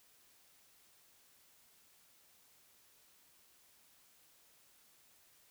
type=silence; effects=white hiss -67 dBFS RMS until 5.5 s